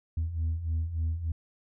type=beating tone pair; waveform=sine; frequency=78.8 / 82.2 Hz; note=D#2 / E2; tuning=+23 / -4 cents; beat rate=3.4 Hz; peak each=-32 / -27 dBFS; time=0.17-1.32 s; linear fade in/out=5 ms; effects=tanh soft clip ceiling -24 dBFS